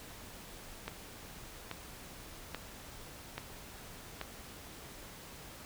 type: click train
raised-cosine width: 0.3 ms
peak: -22 dBFS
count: 5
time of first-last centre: 0.88-4.213 s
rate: 1.2 Hz
effects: pink hiss -50 dBFS RMS until 5.65 s